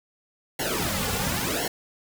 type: noise with flanger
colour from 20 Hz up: pink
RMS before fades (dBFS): -27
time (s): 0.59-1.68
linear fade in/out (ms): 5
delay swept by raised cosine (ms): 0.81 to 3.21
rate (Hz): 0.95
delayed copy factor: -0.9
effects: none